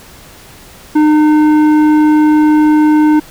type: tone with tanh clipping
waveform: sine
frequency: 304.4 Hz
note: D#4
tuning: 38 cents flat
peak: -7 dBFS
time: 0.95-3.2 s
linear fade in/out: 10 ms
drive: 11 dB
effects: pink hiss -37 dBFS RMS until 3.3 s